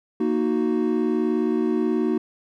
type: chord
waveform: triangle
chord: D# minor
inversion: second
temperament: equal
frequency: 233.1 / 311.1 / 370 Hz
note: A#3 / D#4 / F#4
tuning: 0 / 0 / 0 cents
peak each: -22 dBFS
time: 0.2-2.18 s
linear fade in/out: 5 ms
effects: none

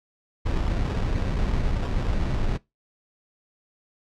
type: noise with sample-and-hold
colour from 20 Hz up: brown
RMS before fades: -24 dBFS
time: 0.45-2.58 s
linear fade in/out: 20 ms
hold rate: 2100 Hz
effects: noise-tail reverb RT60 0.2 s tail -21 dB re dry + low-pass 5000 Hz 12 dB/octave

